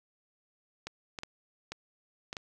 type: clicks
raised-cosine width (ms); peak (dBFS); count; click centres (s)
0.2; -21; 6; 0.87 / 1.188 / 1.234 / 1.72 / 2.329 / 2.368
effects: none